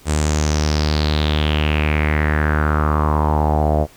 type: tone with low-pass filter sweep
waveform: sawtooth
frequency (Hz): 75.9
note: D#2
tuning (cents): -42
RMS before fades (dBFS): -17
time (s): 0.05-3.87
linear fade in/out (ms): 50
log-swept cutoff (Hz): 8400 to 630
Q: 4.9
effects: pink hiss -47 dBFS RMS until 3.96 s